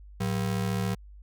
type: ring-modulated tone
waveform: square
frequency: 146.83 Hz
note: D3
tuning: in tune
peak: -24 dBFS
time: 0.2-0.95 s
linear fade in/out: 10 ms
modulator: 37.2 Hz
effects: added 50 Hz sine -45 dBFS peak until 1.22 s